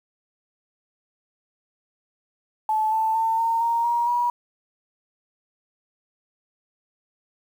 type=tone with pitch steps; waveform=sine; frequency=868 / 883.2 / 898.6 / 914.3 / 930.3 / 946.6 / 963.1 Hz; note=A5 / A5 / A5 / A#5 / A#5 / A#5 / B5; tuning=-24 / +6 / +36 / -34 / -4 / +26 / -44 cents; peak=-19 dBFS; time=2.69-4.3 s; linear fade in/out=2 ms; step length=230 ms; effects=8-bit